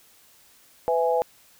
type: chord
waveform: sine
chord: E major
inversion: second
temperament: equal with one note detuned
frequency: 501.4 / 659.3 / 830.6 Hz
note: B4 / E5 / G#5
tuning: +26 / 0 / 0 cents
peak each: -22 / -26 / -25 dBFS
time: 0.88-1.22 s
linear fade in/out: 0 ms
effects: white hiss -56 dBFS RMS until 1.59 s